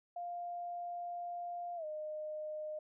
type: tone with pitch glide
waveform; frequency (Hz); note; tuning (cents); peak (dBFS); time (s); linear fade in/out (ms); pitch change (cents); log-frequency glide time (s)
sine; 700 to 612.9; F5 to D#5; +4 to -26; -39; 0.16-2.79; 5; -230; 1.76-1.85
effects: none